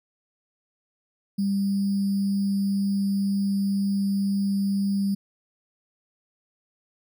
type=tone with sample-and-hold; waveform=sine; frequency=198 Hz; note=G3; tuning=18 cents sharp; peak=-21 dBFS; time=1.38-5.15 s; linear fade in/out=10 ms; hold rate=4900 Hz; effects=none